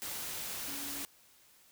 sine tone in noise, 283 Hz, C#4, 36 cents sharp, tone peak -47 dBFS, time 0.68-1.04 s, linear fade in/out 0 ms, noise white, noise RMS -40 dBFS, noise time 0.02-1.05 s, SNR -10 dB, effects white hiss -63 dBFS RMS until 1.71 s

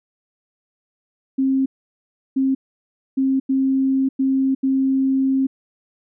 sine tone bursts at uneven times, 267 Hz, C4, 35 cents sharp, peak -15 dBFS, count 6, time 1.38-1.66 / 2.36-2.55 / 3.17-3.4 / 3.49-4.09 / 4.19-4.55 / 4.63-5.47 s, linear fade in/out 10 ms, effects none

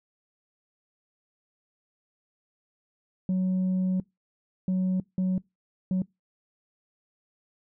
sine tone bursts at uneven times, 185.7 Hz, F#3, 7 cents sharp, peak -20 dBFS, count 4, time 3.29-4 / 4.68-5 / 5.18-5.38 / 5.91-6.02 s, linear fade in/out 2 ms, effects noise-tail reverb RT60 0.2 s tail -25 dB re dry + tanh soft clip ceiling -22 dBFS

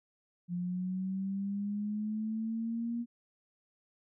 sine linear sweep, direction up, 174.61 to 237.8 Hz, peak -32 dBFS, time 0.48-3.06 s, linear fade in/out 50 ms, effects none

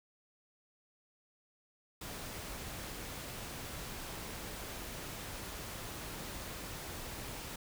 pink noise, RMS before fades -44 dBFS, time 2.01-7.56 s, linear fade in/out 5 ms, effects none

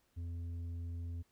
sine tone with tanh clipping, 85.3 Hz, F2, 40 cents flat, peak -40 dBFS, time 0.16-1.23 s, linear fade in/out 20 ms, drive 6 dB, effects pink hiss -75 dBFS RMS until 1.31 s

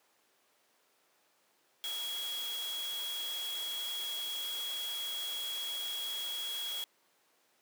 sine tone in noise, 3322 Hz, G#7, in tune, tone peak -36 dBFS, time 1.84-6.84 s, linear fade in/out 0 ms, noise white, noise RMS -44 dBFS, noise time 1.84-6.84 s, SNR +5 dB, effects pink hiss -70 dBFS RMS until 7.61 s + high-pass 400 Hz 12 dB/octave

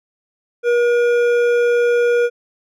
triangle tone with hard clipping, 478.8 Hz, A#4, 46 cents sharp, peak -14 dBFS, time 0.63-2.3 s, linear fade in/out 50 ms, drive 13 dB, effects none

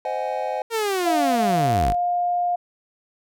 triangle chord, Ab dominant seventh, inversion first, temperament just, 519.1 / 623 / 747.5 / 830.6 Hz, C5 / Eb5 / Gb5 / Ab5, -14 / +2 / +17 / 0 cents, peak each -27 dBFS, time 0.05-0.62 s, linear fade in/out 2 ms
sawtooth linear sweep, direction down, 466.2 to 35.69 Hz, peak -17 dBFS, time 0.7-1.95 s, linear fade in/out 50 ms
sine tone with pitch glide, 702 to 706.9 Hz, F5 to F5, +9 to +21 cents, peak -19 dBFS, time 1.05-2.56 s, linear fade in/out 10 ms, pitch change +12 cents, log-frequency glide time 1.52-2.02 s
effects none

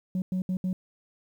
sine tone bursts at uneven times, 185 Hz, F#3, in tune, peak -23 dBFS, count 4, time 0.15-0.22 / 0.32-0.42 / 0.49-0.57 / 0.64-0.73 s, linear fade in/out 2 ms, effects tanh soft clip ceiling -24 dBFS + 10-bit

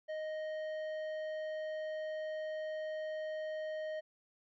sine tone with tanh clipping, 622.3 Hz, D#5, in tune, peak -39 dBFS, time 0.08-4.01 s, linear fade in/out 20 ms, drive 10 dB, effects none

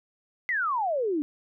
sine exponential sweep, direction down, 2067 to 282.3 Hz, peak -24 dBFS, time 0.49-1.22 s, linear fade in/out 0 ms, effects none

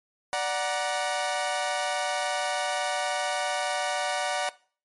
sawtooth chord, D augmented, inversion none, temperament equal with one note detuned, 587.3 / 740 / 944.8 Hz, D5 / F#5 / A#5, 0 / 0 / +23 cents, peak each -27 / -25 / -29 dBFS, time 0.33-4.49 s, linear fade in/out 0 ms, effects noise-tail reverb RT60 0.4 s tail -19 dB re dry + MP3 48 kbps

